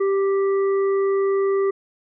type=harmonic tone; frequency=392 Hz; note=G4; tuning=in tune; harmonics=1 / 3 / 5; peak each=-17 / -30 / -38 dBFS; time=0-1.71 s; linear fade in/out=10 ms; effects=none